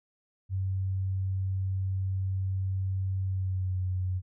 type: tone with pitch glide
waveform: sine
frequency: 95.2 to 92.33 Hz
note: F#2 to F#2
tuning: +50 to -3 cents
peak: -27 dBFS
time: 0.49-4.22 s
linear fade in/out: 50 ms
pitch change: -53 cents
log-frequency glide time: 3.24-3.8 s
effects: none